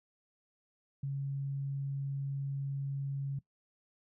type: tone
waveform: sine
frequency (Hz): 138.4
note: C#3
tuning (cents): -2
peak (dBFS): -33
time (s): 1.03-3.39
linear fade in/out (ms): 5
effects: noise-tail reverb RT60 0.1 s tail -19 dB re dry